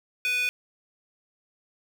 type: tone with high-pass filter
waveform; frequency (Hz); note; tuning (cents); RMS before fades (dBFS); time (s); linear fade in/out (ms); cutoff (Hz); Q
square; 495.1; B4; +4; -26; 0.25-0.49; 0; 2300; 8
effects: none